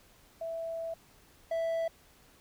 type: tone pair in turn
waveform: sine / triangle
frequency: 659.3 / 659.3 Hz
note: E5 / E5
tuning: 0 / 0 cents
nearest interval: unison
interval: 0 cents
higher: neither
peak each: -34 / -27 dBFS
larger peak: second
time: 0.41-0.94 / 1.51-1.88 s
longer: first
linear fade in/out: 5 ms
effects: pink hiss -61 dBFS RMS until 2.4 s